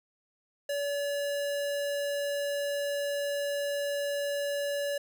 square tone, 571 Hz, D5, 49 cents flat, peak -30 dBFS, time 0.69-4.98 s, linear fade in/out 5 ms, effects none

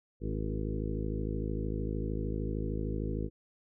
harmonic tone with a mistuned harmonic, 53.2 Hz, G#1, 42 cents sharp, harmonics 1 / 2 / 3 / 4 / 5 / 6 / 7 / 8 / 9, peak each -35 / -38 / -40 / -41 / -42 / -43 / -43 / -44 / -45 dBFS, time 0.2-3.3 s, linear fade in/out 50 ms, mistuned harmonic 6, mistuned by +25 cents, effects none

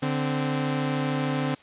sawtooth tone pair together, 146.41 / 259.6 Hz, D3 / C4, -5 / -13 cents, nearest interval minor seventh, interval 992 cents, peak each -23 dBFS, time 0.02-1.55 s, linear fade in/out 10 ms, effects white hiss -53 dBFS RMS until 1.62 s + resampled to 8000 Hz

